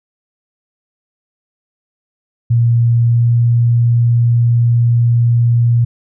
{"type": "tone with pitch glide", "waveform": "sine", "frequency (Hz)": [117.7, 118.45], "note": ["A#2", "A#2"], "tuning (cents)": [17, 28], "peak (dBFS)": -8, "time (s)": [2.5, 5.85], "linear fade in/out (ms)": 10, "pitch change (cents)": 11, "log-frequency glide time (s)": [3.06, 3.27], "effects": []}